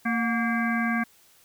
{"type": "harmonic tone with a mistuned harmonic", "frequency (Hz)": 230, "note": "A#3", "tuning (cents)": -23, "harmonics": [1, 3, 5, 7, 9, 10], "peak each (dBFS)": [-25, -33, -33, -29, -34, -38], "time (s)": [0.05, 1.04], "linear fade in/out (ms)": 10, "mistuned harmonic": 3, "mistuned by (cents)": 76, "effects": ["white hiss -58 dBFS RMS until 1.44 s"]}